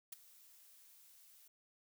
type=noise with ADSR envelope; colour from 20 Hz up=blue; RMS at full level=-44 dBFS; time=0.12-1.48 s; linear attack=7 ms; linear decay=15 ms; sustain=-19 dB; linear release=6 ms; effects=none